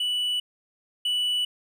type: tone pair in turn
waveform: triangle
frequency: 2960 / 2960 Hz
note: F#7 / F#7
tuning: 0 / 0 cents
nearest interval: unison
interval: 0 cents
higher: neither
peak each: -22 / -21 dBFS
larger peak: second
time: 0-0.4 / 1.05-1.45 s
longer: neither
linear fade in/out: 5 ms
effects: none